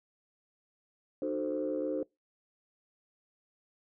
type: chord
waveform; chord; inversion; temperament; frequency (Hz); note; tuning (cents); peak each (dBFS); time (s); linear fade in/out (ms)
sine; D# diminished seventh; none; equal with one note detuned; 303.5 / 370 / 440 / 523.3; D#4 / F#4 / A4 / C5; -43 / 0 / 0 / 0; -34 / -38 / -37 / -34; 1.22-2.03; 2
effects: noise-tail reverb RT60 0.2 s tail -24 dB re dry + tanh soft clip ceiling -23 dBFS